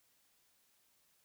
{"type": "silence", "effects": ["white hiss -73 dBFS RMS until 1.24 s"]}